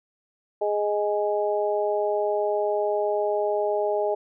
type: harmonic tone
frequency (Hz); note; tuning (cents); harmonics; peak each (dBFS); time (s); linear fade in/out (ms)
207.7; G#3; 0; 2 / 3 / 4; -25 / -25 / -29; 0.61-4.15; 10
effects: none